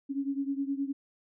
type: beating tone pair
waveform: sine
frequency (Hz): 274.1 / 283.7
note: C#4 / C#4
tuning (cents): -19 / +40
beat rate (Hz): 9.6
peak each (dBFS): -31 / -34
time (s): 0.09-0.93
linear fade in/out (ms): 20
effects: none